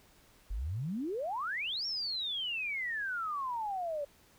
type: exponential two-way sweep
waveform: sine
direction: up then down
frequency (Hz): 43 to 5588 to 560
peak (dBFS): -33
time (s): 0.5-4.05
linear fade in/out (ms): 10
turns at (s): 1.86
effects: pink hiss -63 dBFS RMS until 4.38 s